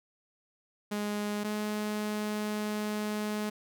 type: tone pair in turn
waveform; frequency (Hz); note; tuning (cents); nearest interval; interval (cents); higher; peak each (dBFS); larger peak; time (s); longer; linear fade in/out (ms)
sawtooth; 207.7 / 211.1; G#3 / G#3; 0 / +29; unison; 29; second; -27; neither; 0.91-1.44 / 1.44-3.5; second; 10
effects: none